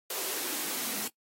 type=noise with high-pass filter sweep; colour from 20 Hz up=white; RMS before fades=-34 dBFS; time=0.1-1.08 s; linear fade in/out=5 ms; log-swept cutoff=420 to 200 Hz; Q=3; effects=noise-tail reverb RT60 0.1 s tail -21 dB re dry + AAC 48 kbps